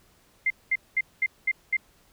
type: tone bursts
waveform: sine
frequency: 2093 Hz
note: C7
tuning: in tune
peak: -20 dBFS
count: 6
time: 0.46-1.768 s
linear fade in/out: 5 ms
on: 43 ms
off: 210 ms
effects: pink hiss -61 dBFS RMS until 2.12 s